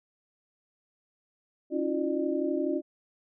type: tone cluster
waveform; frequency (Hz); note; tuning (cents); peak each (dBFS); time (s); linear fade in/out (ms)
sine; 279.8 / 324.2 / 356.1 / 600; C#4 / E4 / F4 / D5; +16 / -29 / +34 / +37; -31 / -31 / -31 / -34; 1.7-2.82; 50
effects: none